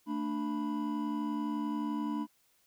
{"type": "tone cluster", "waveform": "triangle", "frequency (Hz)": [224, 295.6, 987], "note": ["A3", "D4", "B5"], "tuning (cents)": [31, 11, -1], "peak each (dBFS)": [-34, -32, -39], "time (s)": [0.06, 2.27], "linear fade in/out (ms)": 50, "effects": ["white hiss -70 dBFS RMS until 2.66 s"]}